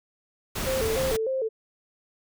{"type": "noise", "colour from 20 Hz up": "pink", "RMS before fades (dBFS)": -30, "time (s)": [0.55, 1.17], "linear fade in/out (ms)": 10}
{"type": "tone with vibrato", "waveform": "sine", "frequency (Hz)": 483.2, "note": "B4", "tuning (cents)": -38, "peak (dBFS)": -24, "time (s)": [0.66, 1.49], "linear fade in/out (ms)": 20, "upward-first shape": "square", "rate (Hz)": 3.3, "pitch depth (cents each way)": 150}
{"effects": []}